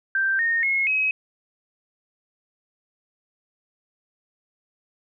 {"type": "tone with pitch steps", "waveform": "sine", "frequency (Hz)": [1568, 1843.3, 2167, 2547], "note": ["G6", "A#6", "C#7", "D#7"], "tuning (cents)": [0, -20, -40, 40], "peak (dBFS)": -19, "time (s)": [0.15, 1.11], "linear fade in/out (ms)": 2, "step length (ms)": 240, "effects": []}